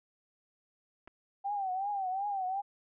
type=clicks; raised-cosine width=0.5 ms; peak=-36 dBFS; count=2; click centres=1.075 / 1.078 s
type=tone with vibrato; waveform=sine; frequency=779 Hz; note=G5; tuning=11 cents flat; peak=-31 dBFS; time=1.44-2.62 s; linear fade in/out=20 ms; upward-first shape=triangle; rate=2.7 Hz; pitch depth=120 cents each way
effects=none